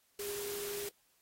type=tone in noise; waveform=sine; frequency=407.2 Hz; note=G#4; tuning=34 cents flat; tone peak=-39 dBFS; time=0.19-0.89 s; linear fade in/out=5 ms; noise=white; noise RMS=-43 dBFS; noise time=0.19-0.89 s; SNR=+1 dB; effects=white hiss -72 dBFS RMS until 1.21 s + AAC 48 kbps